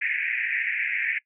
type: band-pass noise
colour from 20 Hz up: pink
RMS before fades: -27 dBFS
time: 0.01-1.19 s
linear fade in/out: 10 ms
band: 1700 to 2500 Hz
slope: 96 dB/octave
effects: noise-tail reverb RT60 0.1 s tail -23 dB re dry